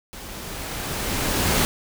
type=noise with level ramp; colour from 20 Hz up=pink; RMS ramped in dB=-38 to -19 dBFS; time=0.13-1.65 s; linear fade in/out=0 ms; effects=none